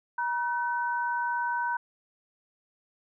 sine tone pair together, 955 / 1518.3 Hz, A#5 / F#6, +42 / +44 cents, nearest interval minor sixth, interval 802 cents, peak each -28 / -31 dBFS, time 0.18-1.77 s, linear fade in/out 5 ms, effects none

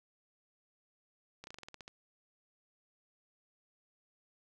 slowing click train, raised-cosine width 0.2 ms, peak -30 dBFS, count 10, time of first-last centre 1.44-1.879 s, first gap 31 ms, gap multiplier 1.11, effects none

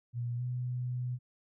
sine tone with pitch glide, 120 to 124.38 Hz, B2 to B2, -49 to +13 cents, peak -32 dBFS, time 0.13-1.19 s, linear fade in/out 50 ms, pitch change +62 cents, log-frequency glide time 0.37-0.42 s, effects none

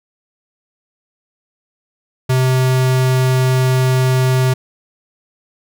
square tone, 129.3 Hz, C3, 20 cents flat, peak -12 dBFS, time 2.29-4.54 s, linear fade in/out 10 ms, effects none

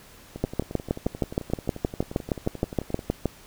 two click trains, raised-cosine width 2 ms, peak -21 / -9 dBFS, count 31 / 19, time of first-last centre 0.36-2.992 / 0.44-3.257 s, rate 11.4 / 6.39 Hz, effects pink hiss -50 dBFS RMS until 3.46 s

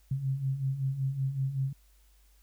sine beating tone pair, 130.81 / 136.11 Hz, C3 / C#3, 0 / -31 cents, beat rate 5.3 Hz, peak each -35 / -29 dBFS, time 0.11-1.73 s, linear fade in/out 5 ms, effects added 50 Hz sine -59 dBFS peak until 2.42 s + white hiss -68 dBFS RMS until 2.42 s

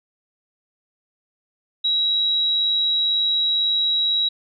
sine tone, 3866 Hz, B7, 38 cents flat, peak -17 dBFS, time 1.84-4.29 s, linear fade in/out 10 ms, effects none

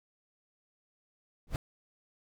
brown noise with exponential growth, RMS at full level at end -23 dBFS, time 1.47-1.56 s, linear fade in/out 1 ms, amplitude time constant 18 ms, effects none

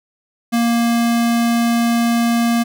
square tone, 234 Hz, A#3, 7 cents sharp, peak -14 dBFS, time 0.52-2.64 s, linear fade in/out 20 ms, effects none

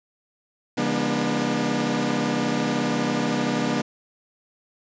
sawtooth tone cluster, 138.9 / 169.6 / 203.3 / 241.5 / 298.6 Hz, C#3 / E3 / G#3 / B3 / D4, +4 / +50 / -37 / -39 / +29 cents, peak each -28 / -28 / -25 / -21 / -24 dBFS, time 0.77-3.82 s, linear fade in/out 10 ms, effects resampled to 16000 Hz + 8-bit

